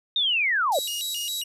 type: linear sweep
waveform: sine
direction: down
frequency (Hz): 3729 to 498.8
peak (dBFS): -20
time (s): 0.16-0.79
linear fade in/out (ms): 2
type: high-pass noise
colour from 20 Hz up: pink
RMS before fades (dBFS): -37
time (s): 0.72-1.41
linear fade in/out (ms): 0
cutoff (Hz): 4000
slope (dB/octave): 48
type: tone with vibrato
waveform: sawtooth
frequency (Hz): 3328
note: G#7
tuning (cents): +3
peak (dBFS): -25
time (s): 0.74-1.44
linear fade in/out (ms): 10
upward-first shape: square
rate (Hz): 3.7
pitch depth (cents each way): 260
effects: resampled to 32000 Hz